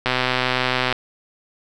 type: click train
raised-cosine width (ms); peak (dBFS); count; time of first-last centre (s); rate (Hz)
0.3; -3; 111; 0.06-0.926; 127
effects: none